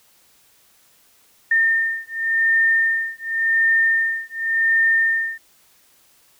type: beating tone pair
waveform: sine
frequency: 1813 / 1813.9 Hz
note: A#6 / A#6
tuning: -49 / -48 cents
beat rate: 0.9 Hz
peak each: -19 dBFS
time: 1.51-5.38 s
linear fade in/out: 5 ms
effects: white hiss -56 dBFS RMS until 6.39 s